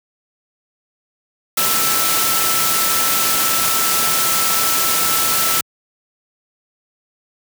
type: tone in noise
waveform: sine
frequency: 1325 Hz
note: E6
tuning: 9 cents sharp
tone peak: -23 dBFS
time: 1.57-5.61 s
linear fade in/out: 5 ms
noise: white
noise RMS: -17 dBFS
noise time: 1.57-5.61 s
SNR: -9 dB
effects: high-pass 100 Hz 12 dB/octave